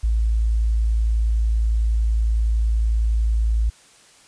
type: tone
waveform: sine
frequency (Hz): 55.4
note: A1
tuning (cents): +13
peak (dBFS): -16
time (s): 0.03-3.7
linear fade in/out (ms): 10
effects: white hiss -51 dBFS RMS until 4.27 s + resampled to 22050 Hz